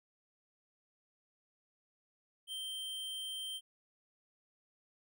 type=tone; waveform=square; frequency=3136 Hz; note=G7; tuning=in tune; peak=-40 dBFS; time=2.47-3.61 s; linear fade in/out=50 ms; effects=none